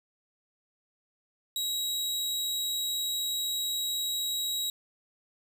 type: tone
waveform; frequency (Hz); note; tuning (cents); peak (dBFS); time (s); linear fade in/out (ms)
sawtooth; 3841; B7; -49; -26; 1.56-4.7; 2
effects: none